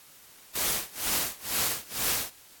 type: noise with tremolo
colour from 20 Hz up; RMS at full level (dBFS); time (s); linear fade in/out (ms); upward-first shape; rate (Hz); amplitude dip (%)
white; -26; 0.55-2.3; 5; sine; 2.1; 95
effects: white hiss -53 dBFS RMS until 2.6 s + AAC 64 kbps